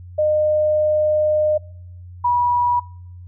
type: tone pair in turn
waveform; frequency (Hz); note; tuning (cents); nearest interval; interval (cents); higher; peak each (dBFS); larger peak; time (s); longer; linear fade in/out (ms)
sine; 610 / 970.4; D#5 / B5; -34 / -31; minor sixth; 803; second; -14; neither; 0.18-1.58 / 2.24-2.8; first; 10
effects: noise-tail reverb RT60 0.7 s tail -26 dB re dry + added 89 Hz sine -35 dBFS peak until 3.27 s